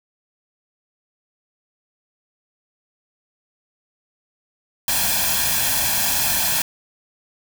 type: noise with comb filter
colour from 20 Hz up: white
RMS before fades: -20 dBFS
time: 4.88-6.62 s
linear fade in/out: 2 ms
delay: 1.2 ms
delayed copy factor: +0.7
effects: none